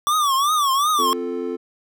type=tone with vibrato; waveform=square; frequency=1151 Hz; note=D6; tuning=35 cents flat; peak=-17 dBFS; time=0.07-1.13 s; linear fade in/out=0 ms; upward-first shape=triangle; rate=2.7 Hz; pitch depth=170 cents each way
type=chord; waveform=triangle; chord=F major; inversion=second; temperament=equal with one note detuned; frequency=260.4 / 349.2 / 440 Hz; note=C4 / F4 / A4; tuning=-8 / 0 / 0 cents; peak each=-27 / -26 / -25 dBFS; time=0.98-1.57 s; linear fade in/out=20 ms
effects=none